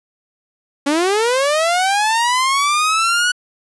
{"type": "linear sweep", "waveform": "sawtooth", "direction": "up", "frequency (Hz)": [274, 1480], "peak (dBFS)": -10, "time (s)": [0.86, 3.32], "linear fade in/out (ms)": 10, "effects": ["resampled to 24000 Hz"]}